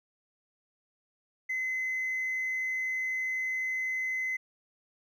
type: tone with hard clipping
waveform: triangle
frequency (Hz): 2043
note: C7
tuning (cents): -42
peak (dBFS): -29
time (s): 1.49-4.37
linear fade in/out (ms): 10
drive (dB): 2
effects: none